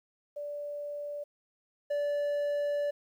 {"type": "tone pair in turn", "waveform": ["sine", "triangle"], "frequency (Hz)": [583, 580.1], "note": ["D5", "D5"], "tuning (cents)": [-13, -21], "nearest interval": "unison", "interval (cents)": 8, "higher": "first", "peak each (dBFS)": [-35, -26], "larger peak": "second", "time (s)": [[0.36, 1.24], [1.9, 2.91]], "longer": "second", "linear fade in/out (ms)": 10, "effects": ["11-bit"]}